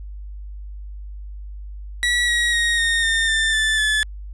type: tone with pitch steps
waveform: 30% pulse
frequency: 1936 / 1904.9 / 1874.4 / 1844.3 / 1814.7 / 1785.6 / 1757 / 1728.8 Hz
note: B6 / A#6 / A#6 / A#6 / A#6 / A6 / A6 / A6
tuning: -35 / +37 / +9 / -19 / -47 / +25 / -3 / -31 cents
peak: -14 dBFS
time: 2.03-4.03 s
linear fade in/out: 0 ms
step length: 250 ms
effects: added 50 Hz sine -31 dBFS peak until 4.33 s + resampled to 22050 Hz